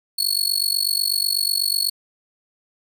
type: tone with amplitude modulation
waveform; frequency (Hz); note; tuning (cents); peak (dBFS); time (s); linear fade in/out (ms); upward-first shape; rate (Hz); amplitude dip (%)
sawtooth; 4379; C#8; -22; -12; 0.18-1.9; 10; sine; 48.1; 95
effects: none